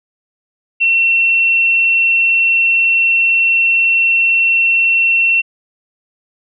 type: tone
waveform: sine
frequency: 2711 Hz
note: E7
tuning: 48 cents sharp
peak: -9 dBFS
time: 0.8-5.42 s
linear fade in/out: 20 ms
effects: none